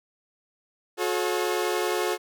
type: tone cluster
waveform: sawtooth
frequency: 360 / 430.4 / 546 Hz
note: F#4 / A4 / C#5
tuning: -47 / -38 / -26 cents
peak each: -23 / -24 / -29 dBFS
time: 0.97-2.18 s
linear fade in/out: 50 ms
effects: none